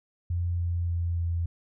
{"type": "tone with pitch steps", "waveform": "sine", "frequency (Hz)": [87, 86.3, 85.6, 84.91], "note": ["F2", "F2", "F2", "F2"], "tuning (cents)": [-6, -20, -34, -48], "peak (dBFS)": -25, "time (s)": [0.3, 1.46], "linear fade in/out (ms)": 5, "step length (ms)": 290, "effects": []}